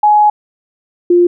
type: tone pair in turn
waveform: sine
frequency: 840 / 350.8 Hz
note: G#5 / F4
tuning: +19 / +8 cents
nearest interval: octave + minor third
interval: 1511 cents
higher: first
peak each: -5 dBFS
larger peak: neither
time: 0.03-0.3 / 1.1-1.27 s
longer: first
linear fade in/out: 5 ms
effects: none